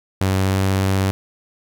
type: tone with pitch glide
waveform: sawtooth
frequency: 95.3 to 96.13 Hz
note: G2 to G2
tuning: -48 to -33 cents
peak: -12 dBFS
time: 0.21-1.11 s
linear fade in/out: 0 ms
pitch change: +15 cents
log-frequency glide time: 0.42-0.54 s
effects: 9-bit